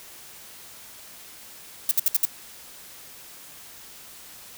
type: noise bursts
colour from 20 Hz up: violet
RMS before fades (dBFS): -19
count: 5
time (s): 1.89-2.252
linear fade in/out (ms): 2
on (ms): 22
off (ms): 63
effects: white hiss -45 dBFS RMS until 4.57 s